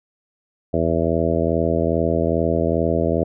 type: harmonic tone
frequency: 82.41 Hz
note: E2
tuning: in tune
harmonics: 1 / 2 / 3 / 4 / 5 / 6 / 7 / 8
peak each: -25 / -25 / -25 / -25 / -25 / -25 / -25 / -25 dBFS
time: 0.73-3.24 s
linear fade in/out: 10 ms
effects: none